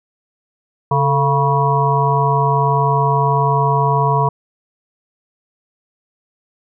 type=harmonic tone with a mistuned harmonic; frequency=138.59 Hz; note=C#3; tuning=in tune; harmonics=1 / 3 / 5 / 7 / 8; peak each=-16 / -21 / -22 / -16 / -22 dBFS; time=0.91-4.29 s; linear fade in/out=5 ms; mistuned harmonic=3; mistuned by=+95 cents; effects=none